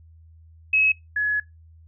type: tone pair in turn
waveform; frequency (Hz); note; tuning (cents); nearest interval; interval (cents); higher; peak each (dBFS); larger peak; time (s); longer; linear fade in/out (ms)
sine; 2568 / 1692.8; E7 / G#6; -46 / +33; perfect fifth; 721; first; -16 / -20; first; 0.73-0.92 / 1.16-1.4; second; 5
effects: noise-tail reverb RT60 0.2 s tail -24 dB re dry + added 81 Hz sine -47 dBFS peak until 1.87 s